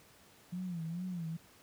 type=tone with vibrato; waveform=sine; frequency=172.8 Hz; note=F3; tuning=18 cents flat; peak=-36 dBFS; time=0.52-1.37 s; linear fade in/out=10 ms; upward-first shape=sine; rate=2.3 Hz; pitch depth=120 cents each way; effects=pink hiss -61 dBFS RMS until 1.62 s + high-pass 80 Hz 12 dB/octave